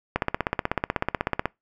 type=click train; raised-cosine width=0.5 ms; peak=-7 dBFS; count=22; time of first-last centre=0.16-1.456 s; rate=16.2 Hz; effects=noise-tail reverb RT60 0.2 s tail -25 dB re dry